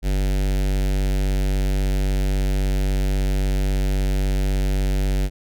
square tone with notch filter, 48.15 Hz, G1, 30 cents flat, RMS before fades -20 dBFS, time 0.02-5.3 s, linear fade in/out 50 ms, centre 1100 Hz, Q 1.2, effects none

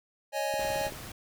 square chord, C# suspended second, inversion none, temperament equal, 554.4 / 622.3 / 830.6 Hz, C#5 / D#5 / G#5, 0 / 0 / 0 cents, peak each -34 dBFS, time 0.32-0.91 s, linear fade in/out 50 ms
click train, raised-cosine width 2 ms, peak -29 dBFS, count 8, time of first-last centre 0.54-0.923 s, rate 18.3 Hz
pink noise, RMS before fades -43 dBFS, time 0.59-1.12 s, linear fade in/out 5 ms
effects none

